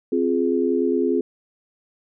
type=chord; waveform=sine; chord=F minor; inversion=second; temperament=just; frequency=261.9 / 349.2 / 419.1 Hz; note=C4 / F4 / Ab4; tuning=+2 / 0 / +16 cents; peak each=-22 dBFS; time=0.12-1.21 s; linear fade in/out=5 ms; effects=none